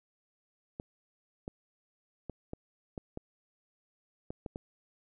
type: clicks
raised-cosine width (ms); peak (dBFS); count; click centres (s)
2; -25; 9; 0.799 / 1.479 / 2.297 / 2.534 / 2.978 / 3.174 / 4.305 / 4.462 / 4.559
effects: none